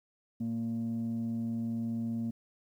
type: tone pair together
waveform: sine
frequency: 115.1 / 230.2 Hz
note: A#2 / A#3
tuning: -22 / -22 cents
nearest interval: octave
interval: 1200 cents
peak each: -37 / -30 dBFS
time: 0.4-2.31 s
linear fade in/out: 10 ms
effects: tanh soft clip ceiling -28 dBFS + 11-bit

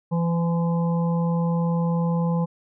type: harmonic tone with a mistuned harmonic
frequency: 168.8 Hz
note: E3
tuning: 41 cents sharp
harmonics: 1 / 3 / 5 / 6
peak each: -20 / -30 / -34 / -36 dBFS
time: 0.11-2.46 s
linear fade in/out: 20 ms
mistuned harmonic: 6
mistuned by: +22 cents
effects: none

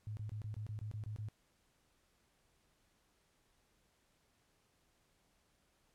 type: tone bursts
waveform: sine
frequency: 106.4 Hz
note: G#2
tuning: 42 cents sharp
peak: -40 dBFS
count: 10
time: 0.07-1.286 s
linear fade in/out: 0 ms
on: 100 ms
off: 24 ms
effects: pink hiss -75 dBFS RMS until 5.94 s + low-pass 12000 Hz 12 dB/octave

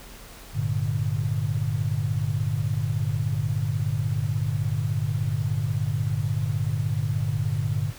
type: chord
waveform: sine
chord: G minor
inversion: none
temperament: equal with one note detuned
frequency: 100.12 / 116.54 / 146.83 Hz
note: G2 / Bb2 / D3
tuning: +37 / 0 / 0 cents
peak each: -27 dBFS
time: 0.53-7.93 s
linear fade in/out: 50 ms
effects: added 41 Hz sine -45 dBFS peak until 7.98 s + pink hiss -45 dBFS RMS until 7.98 s

